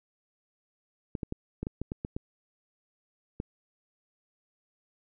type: clicks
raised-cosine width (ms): 3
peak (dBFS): -20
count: 10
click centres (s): 1.152 / 1.232 / 1.324 / 1.63 / 1.669 / 1.816 / 1.919 / 2.049 / 2.165 / 3.401
effects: none